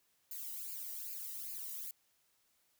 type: noise with flanger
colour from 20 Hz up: violet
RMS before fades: -44 dBFS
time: 0.31-1.91 s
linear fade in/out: 2 ms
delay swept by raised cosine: 0.42 to 1.04 ms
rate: 2.5 Hz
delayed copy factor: +0.85
effects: white hiss -75 dBFS RMS until 2.79 s